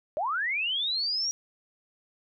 sine linear sweep, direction up, 562 to 5750 Hz, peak -26 dBFS, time 0.17-1.31 s, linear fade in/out 0 ms, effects none

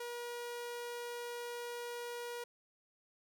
sawtooth tone, 479.3 Hz, A#4, 48 cents sharp, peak -37 dBFS, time 0-2.44 s, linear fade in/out 5 ms, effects none

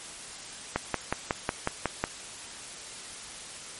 click train, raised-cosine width 0.5 ms, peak -10 dBFS, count 8, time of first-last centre 0.76-2.04 s, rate 5.47 Hz, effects white hiss -42 dBFS RMS until 3.79 s + MP3 48 kbps

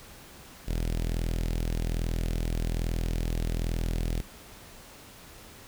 sawtooth tone with notch filter, 41.2 Hz, E1, in tune, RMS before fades -29 dBFS, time 0.67-4.22 s, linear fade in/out 20 ms, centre 1100 Hz, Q 0.71, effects pink hiss -49 dBFS RMS until 5.67 s

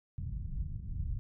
pink low-pass noise, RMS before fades -37 dBFS, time 0.18-1.19 s, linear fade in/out 0 ms, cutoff 140 Hz, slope 24 dB/octave, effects none

